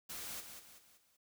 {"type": "noise with echo", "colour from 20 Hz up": "white", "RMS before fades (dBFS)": -45, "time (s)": [0.09, 0.41], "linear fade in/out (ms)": 10, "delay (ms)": 190, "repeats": 4, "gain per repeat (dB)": -7, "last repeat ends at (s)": 1.17, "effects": []}